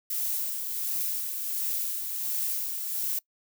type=noise with tremolo; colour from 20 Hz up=violet; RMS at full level=-29 dBFS; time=0.1-3.19 s; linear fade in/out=5 ms; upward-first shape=sine; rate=1.4 Hz; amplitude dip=40%; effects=noise-tail reverb RT60 0.1 s tail -23 dB re dry